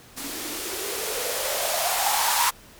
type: noise with band-pass filter sweep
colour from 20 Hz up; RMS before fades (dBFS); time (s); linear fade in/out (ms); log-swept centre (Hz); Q
violet; -26; 0.16-2.51; 20; 260 to 1000; 6.4
effects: pink hiss -49 dBFS RMS until 2.79 s